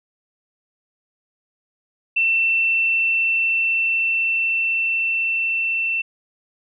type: tone with level ramp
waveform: sine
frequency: 2686 Hz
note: E7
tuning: 32 cents sharp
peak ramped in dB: -15 to -19 dBFS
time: 2.16-6.02 s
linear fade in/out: 10 ms
effects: none

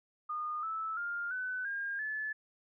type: tone with pitch steps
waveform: sine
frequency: 1223 / 1310.8 / 1404.9 / 1505.7 / 1613.8 / 1729.6 Hz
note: D#6 / E6 / F6 / F#6 / G6 / A6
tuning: -30 / -10 / +10 / +30 / +50 / -30 cents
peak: -34 dBFS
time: 0.29-2.33 s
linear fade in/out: 10 ms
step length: 340 ms
effects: none

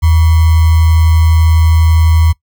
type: tone with sample-and-hold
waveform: sine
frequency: 81 Hz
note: E2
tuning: 30 cents flat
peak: -5 dBFS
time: 0.02-2.33 s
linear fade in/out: 20 ms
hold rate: 1050 Hz
effects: noise-tail reverb RT60 0.1 s tail -20 dB re dry

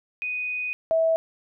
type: tone pair in turn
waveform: sine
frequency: 2489 / 650.9 Hz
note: D#7 / E5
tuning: 0 / -22 cents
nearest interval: octave + major seventh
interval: 2322 cents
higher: first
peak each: -26 / -18 dBFS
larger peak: second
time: 0.22-0.73 / 0.91-1.16 s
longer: first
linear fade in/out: 0 ms
effects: none

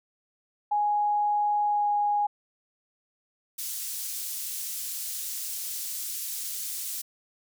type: tone with pitch glide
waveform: sine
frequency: 830.6 to 825.8 Hz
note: G#5 to G#5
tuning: 0 to -10 cents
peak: -22 dBFS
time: 0.71-2.27 s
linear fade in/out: 10 ms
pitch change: -10 cents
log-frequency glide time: 1.65-1.89 s
type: high-pass noise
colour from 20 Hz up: pink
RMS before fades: -34 dBFS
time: 3.58-7.02 s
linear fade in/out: 10 ms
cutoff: 7000 Hz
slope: 12 dB/octave
effects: none

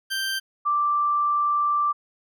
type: tone pair in turn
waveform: 20% pulse / sine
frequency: 1568 / 1174.7 Hz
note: G6 / D6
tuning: 0 / 0 cents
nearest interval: perfect fourth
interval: 500 cents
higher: first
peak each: -20 / -19 dBFS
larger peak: second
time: 0.1-0.4 / 0.65-1.93 s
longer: second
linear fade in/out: 20 ms
effects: none

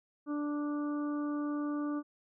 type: harmonic tone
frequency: 293.7 Hz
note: D4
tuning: in tune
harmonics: 1 / 2 / 3 / 4 / 5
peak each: -32 / -45 / -52 / -44 / -52 dBFS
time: 0.26-2.03 s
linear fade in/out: 50 ms
effects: none

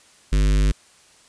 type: tone with notch filter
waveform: square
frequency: 50 Hz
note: G1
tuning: 35 cents sharp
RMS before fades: -17 dBFS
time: 0.32-0.72 s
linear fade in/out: 10 ms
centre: 780 Hz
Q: 0.58
effects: white hiss -53 dBFS RMS until 1.28 s + resampled to 22050 Hz

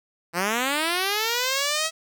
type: linear sweep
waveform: 5% pulse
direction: up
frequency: 164 to 652 Hz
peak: -11 dBFS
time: 0.33-1.91 s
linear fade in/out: 50 ms
effects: none

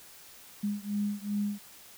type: beating tone pair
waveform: sine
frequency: 204.2 / 206.8 Hz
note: G#3 / G#3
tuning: -29 / -7 cents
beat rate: 2.6 Hz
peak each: -32 / -33 dBFS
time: 0.63-1.59 s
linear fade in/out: 10 ms
effects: white hiss -52 dBFS RMS until 1.97 s

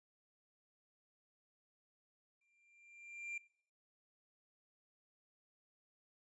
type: tone with exponential growth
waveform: triangle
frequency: 2378 Hz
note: D7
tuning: 21 cents sharp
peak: -38 dBFS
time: 2.41-3.38 s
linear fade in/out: 5 ms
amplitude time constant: 210 ms
effects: noise-tail reverb RT60 0.5 s tail -18 dB re dry + resampled to 22050 Hz

